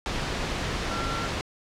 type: tone in noise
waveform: sine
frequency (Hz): 1361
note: F6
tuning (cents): -45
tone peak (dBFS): -32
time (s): 0.91-1.27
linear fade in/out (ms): 0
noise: pink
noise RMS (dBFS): -29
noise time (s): 0.06-1.41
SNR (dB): -6
effects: low-pass 5000 Hz 12 dB/octave